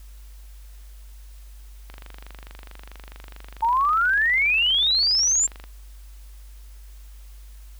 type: click train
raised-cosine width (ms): 0.3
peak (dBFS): -25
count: 93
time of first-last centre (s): 1.9-5.64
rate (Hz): 24.6
type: exponential sweep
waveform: sine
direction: up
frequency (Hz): 880 to 7459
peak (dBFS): -17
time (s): 3.62-5.47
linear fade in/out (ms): 10
effects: added 50 Hz sine -40 dBFS peak until 7.79 s + white hiss -56 dBFS RMS until 7.79 s